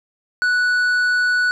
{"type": "tone with tanh clipping", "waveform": "sine", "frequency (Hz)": 1478, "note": "F#6", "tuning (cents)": -2, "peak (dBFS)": -16, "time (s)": [0.42, 1.51], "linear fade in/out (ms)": 0, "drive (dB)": 7, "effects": []}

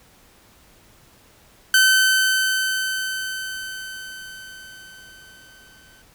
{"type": "tone with exponential decay", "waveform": "sawtooth", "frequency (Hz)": 1532, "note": "G6", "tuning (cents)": -40, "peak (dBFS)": -8, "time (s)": [1.74, 6.02], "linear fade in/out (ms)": 2, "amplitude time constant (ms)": 930, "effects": ["pink hiss -53 dBFS RMS until 6.14 s"]}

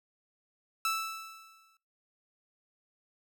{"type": "tone with exponential decay", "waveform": "sawtooth", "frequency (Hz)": 1318.5, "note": "E6", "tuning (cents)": 0, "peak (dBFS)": -23, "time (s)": [0.85, 1.77], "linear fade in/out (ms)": 2, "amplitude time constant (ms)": 200, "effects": ["noise-tail reverb RT60 0.4 s tail -26 dB re dry"]}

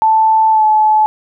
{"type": "tone with pitch glide", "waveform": "sine", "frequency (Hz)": [880, 860.9], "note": ["A5", "A5"], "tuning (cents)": [0, -38], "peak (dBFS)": -7, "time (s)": [0.02, 1.06], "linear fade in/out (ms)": 0, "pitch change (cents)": -38, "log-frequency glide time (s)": [0.51, 0.64], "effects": []}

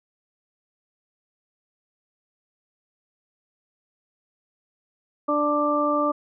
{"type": "harmonic tone", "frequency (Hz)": 294.7, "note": "D4", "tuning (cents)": 6, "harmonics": [1, 2, 3, 4], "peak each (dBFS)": [-25, -24, -33, -23], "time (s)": [5.28, 6.12], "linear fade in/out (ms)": 10, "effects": []}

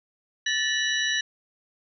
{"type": "tone cluster", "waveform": "sine", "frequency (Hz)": [1756, 1895, 2954, 3918, 5850], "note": ["A6", "A#6", "F#7", "B7", "F#8"], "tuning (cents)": [-4, 28, -3, -15, -21], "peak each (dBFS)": [-26, -33, -30, -29, -34], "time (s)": [0.46, 1.21], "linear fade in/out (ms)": 5, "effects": []}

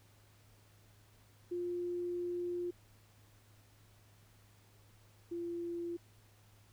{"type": "tone pair in turn", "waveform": "sine", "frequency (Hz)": [351.8, 343], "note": ["F4", "F4"], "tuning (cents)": [13, -31], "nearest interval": "unison", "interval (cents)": 44, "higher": "first", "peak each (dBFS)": [-35, -37], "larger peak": "first", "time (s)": [[1.51, 2.71], [5.31, 5.97]], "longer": "first", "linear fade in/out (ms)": 10, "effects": ["added 104 Hz sine -63 dBFS peak until 6.72 s", "pink hiss -67 dBFS RMS until 6.72 s"]}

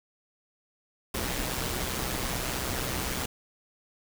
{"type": "noise with amplitude modulation", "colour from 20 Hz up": "pink", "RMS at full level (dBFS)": -29, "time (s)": [1.14, 3.26], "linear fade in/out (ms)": 5, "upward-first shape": "sine", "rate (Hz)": 127, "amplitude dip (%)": 55, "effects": []}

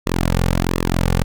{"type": "tone with flanger", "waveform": "sawtooth", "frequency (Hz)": 43.65, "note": "F1", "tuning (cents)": 0, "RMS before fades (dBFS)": -18, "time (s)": [0.06, 1.24], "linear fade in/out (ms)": 10, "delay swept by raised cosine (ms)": [1.3, 3.1], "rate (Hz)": 1.4, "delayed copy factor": -0.85, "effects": []}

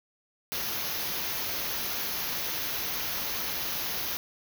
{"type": "band-stop noise", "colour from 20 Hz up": "white", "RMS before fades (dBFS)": -32, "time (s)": [0.52, 4.17], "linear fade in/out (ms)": 0, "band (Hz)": [6500, 11000], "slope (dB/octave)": 96, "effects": []}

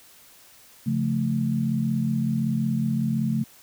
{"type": "chord", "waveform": "sine", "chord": "Db augmented", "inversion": "none", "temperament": "equal", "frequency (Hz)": [138.59, 174.61, 220], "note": ["Db3", "F3", "A3"], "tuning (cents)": [0, 0, 0], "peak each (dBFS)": [-26, -29, -24], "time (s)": [0.86, 3.44], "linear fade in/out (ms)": 10, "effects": ["white hiss -52 dBFS RMS until 3.62 s"]}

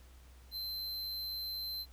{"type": "tone", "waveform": "square", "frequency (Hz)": 4098, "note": "C8", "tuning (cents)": -37, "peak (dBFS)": -38, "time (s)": [0.51, 1.86], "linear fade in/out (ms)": 50, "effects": ["added 63 Hz sine -54 dBFS peak until 1.92 s", "pink hiss -64 dBFS RMS until 1.92 s"]}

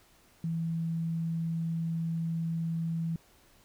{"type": "tone", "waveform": "sine", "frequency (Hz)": 164.81, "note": "E3", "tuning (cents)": 0, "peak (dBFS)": -29, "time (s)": [0.44, 3.16], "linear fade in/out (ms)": 2, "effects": ["pink hiss -62 dBFS RMS until 3.64 s"]}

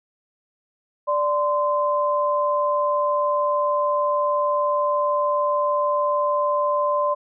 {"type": "tone pair together", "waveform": "sine", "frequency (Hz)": [587.3, 1033.8], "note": ["D5", "C6"], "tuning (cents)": [0, -21], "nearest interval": "minor seventh", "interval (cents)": 979, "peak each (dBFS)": -21, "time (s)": [1.07, 7.15], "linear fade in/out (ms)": 20, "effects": []}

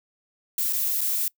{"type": "noise with dropouts", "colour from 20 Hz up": "violet", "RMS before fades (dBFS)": -25, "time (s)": [0.58, 1.28], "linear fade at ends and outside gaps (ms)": 2, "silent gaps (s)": [[0.726, 0.732], [1.009, 1.013]], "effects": ["noise-tail reverb RT60 0.1 s tail -24 dB re dry"]}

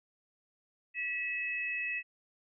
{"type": "tone pair together", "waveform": "sine", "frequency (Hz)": [1947.4, 2583], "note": ["B6", "E7"], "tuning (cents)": [-25, -36], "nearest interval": "perfect fourth", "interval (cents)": 489, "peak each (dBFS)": [-37, -34], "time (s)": [0.94, 2.03], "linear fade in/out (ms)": 50, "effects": []}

